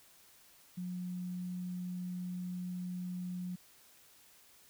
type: tone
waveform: sine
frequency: 180.1 Hz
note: F#3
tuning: 46 cents flat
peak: -37 dBFS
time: 0.77-3.56 s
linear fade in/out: 10 ms
effects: white hiss -62 dBFS RMS until 4.69 s